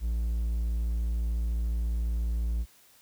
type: tone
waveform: triangle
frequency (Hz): 57.1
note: A#1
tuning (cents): -35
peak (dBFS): -24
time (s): 0-2.66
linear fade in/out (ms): 50
effects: white hiss -59 dBFS RMS until 3.01 s